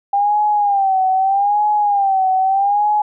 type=tone with vibrato; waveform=sine; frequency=796 Hz; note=G5; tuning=26 cents sharp; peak=-12 dBFS; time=0.13-3.02 s; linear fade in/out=5 ms; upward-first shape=sine; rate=0.8 Hz; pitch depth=95 cents each way; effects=none